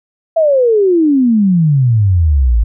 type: exponential sweep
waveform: sine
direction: down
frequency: 670 to 52 Hz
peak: -7 dBFS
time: 0.36-2.64 s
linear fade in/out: 10 ms
effects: none